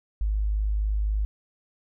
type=tone; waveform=sine; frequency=51.91 Hz; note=G#1; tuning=in tune; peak=-22 dBFS; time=0.21-1.25 s; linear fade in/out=0 ms; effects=none